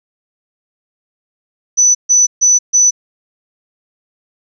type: tone bursts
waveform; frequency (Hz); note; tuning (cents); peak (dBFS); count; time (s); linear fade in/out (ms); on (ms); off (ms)
sine; 5980; F#8; +17; -6; 4; 1.77-2.91; 20; 180; 140
effects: none